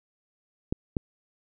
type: clicks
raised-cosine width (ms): 3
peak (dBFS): -13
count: 2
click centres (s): 0.725 / 0.968
effects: none